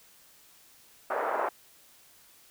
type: band-pass noise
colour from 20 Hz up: pink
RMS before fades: -30 dBFS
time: 1.1-1.49 s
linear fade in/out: 5 ms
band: 480 to 1400 Hz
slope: 24 dB/octave
effects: white hiss -58 dBFS RMS until 2.5 s